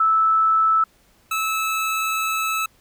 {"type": "tone pair in turn", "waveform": ["sine", "25% pulse"], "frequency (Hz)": [1312, 1304.4], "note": ["E6", "E6"], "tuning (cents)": [-9, -19], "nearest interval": "unison", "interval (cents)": 10, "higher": "first", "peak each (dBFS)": [-14, -17], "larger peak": "first", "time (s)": [[0, 0.84], [1.31, 2.66]], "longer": "second", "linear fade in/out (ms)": 5, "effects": ["pink hiss -58 dBFS RMS until 2.8 s"]}